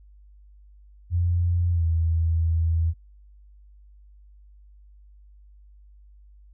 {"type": "tone with pitch glide", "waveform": "sine", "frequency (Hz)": [87, 82.12], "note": ["F2", "E2"], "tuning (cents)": [-6, -6], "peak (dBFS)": -19, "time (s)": [1.1, 2.94], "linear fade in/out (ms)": 50, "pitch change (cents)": -100, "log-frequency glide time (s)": [1.71, 1.85], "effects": ["added 50 Hz sine -48 dBFS peak until 6.53 s"]}